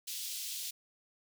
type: high-pass noise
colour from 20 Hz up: pink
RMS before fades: -40 dBFS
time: 0.07-0.71 s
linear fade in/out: 10 ms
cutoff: 3300 Hz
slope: 24 dB/octave
effects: none